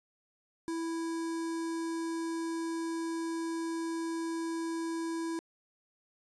square tone with notch filter, 330 Hz, E4, 2 cents sharp, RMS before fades -35 dBFS, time 0.68-5.39 s, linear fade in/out 0 ms, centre 2800 Hz, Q 1.1, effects resampled to 24000 Hz + 12-bit

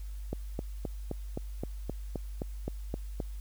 click train, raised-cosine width 2 ms, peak -20 dBFS, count 12, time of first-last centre 0.33-3.202 s, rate 3.83 Hz, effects added 50 Hz sine -37 dBFS peak until 3.4 s + white hiss -60 dBFS RMS until 3.4 s

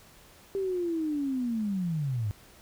sine linear sweep, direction down, 396.2 to 98 Hz, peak -27 dBFS, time 0.55-2.31 s, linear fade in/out 0 ms, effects pink hiss -55 dBFS RMS until 2.61 s

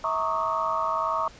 sine tone cluster, 647 / 926 / 1109 / 1211 / 1272 Hz, E5 / A#5 / C#6 / D#6 / D#6, -32 / -12 / 0 / -47 / +38 cents, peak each -31 / -30 / -27 / -32 / -33 dBFS, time 0.04-1.28 s, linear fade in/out 2 ms, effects pink hiss -49 dBFS RMS until 1.39 s + resampled to 16000 Hz

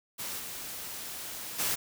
white noise with level steps, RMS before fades -37 / -40 / -30 dBFS, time 0.18-1.76 s, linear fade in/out 20 ms, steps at 0.38 / 1.58 s, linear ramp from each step 20 ms, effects none

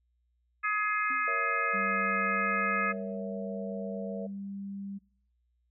harmonic tone, 420.4 Hz, G#4, 21 cents sharp, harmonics 3 / 4 / 5 / 6, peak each -30 / -32 / -34 / -36 dBFS, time 0.63-2.93 s, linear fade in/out 20 ms
triangle tone with exponential decay, 266.5 Hz, C4, 32 cents sharp, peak -40 dBFS, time 1.1-1.44 s, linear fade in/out 5 ms, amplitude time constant 73 ms
sine chord, A# diminished, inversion none, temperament equal, 466.2 / 554.4 / 659.3 Hz, A#4 / C#5 / E5, 0 / 0 / 0 cents, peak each -40 dBFS, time 1.27-4.27 s, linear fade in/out 10 ms
sine tone with pitch glide, 196 to 198.05 Hz, G3 to G3, 0 to +18 cents, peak -36 dBFS, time 1.73-4.99 s, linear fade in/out 20 ms, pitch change +18 cents, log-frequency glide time 2.27-2.46 s
effects noise-tail reverb RT60 0.6 s tail -25 dB re dry + added 60 Hz sine -70 dBFS peak until 5.7 s

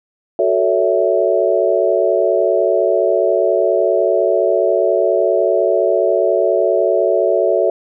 sine chord, F# minor seventh, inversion none, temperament equal with one note detuned, 370 / 440 / 565 / 659.3 Hz, F#4 / A4 / C#5 / E5, 0 / 0 / +33 / 0 cents, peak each -18 / -18 / -17 / -16 dBFS, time 0.39-7.7 s, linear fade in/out 2 ms, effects none

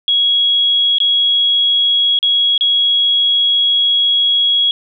sine tone with dropouts, 3322 Hz, G#7, in tune, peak -10 dBFS, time 0.08-4.71 s, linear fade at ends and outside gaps 1 ms, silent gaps 0.984-1.002 / 2.189-2.228 / 2.578-2.609 s, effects none

